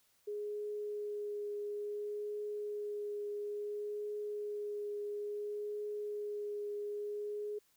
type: tone with vibrato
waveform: sine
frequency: 415.3 Hz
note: G#4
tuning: in tune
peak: -37 dBFS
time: 0.27-7.59 s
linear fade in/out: 10 ms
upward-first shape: triangle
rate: 0.58 Hz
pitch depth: 12 cents each way
effects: white hiss -72 dBFS RMS until 7.76 s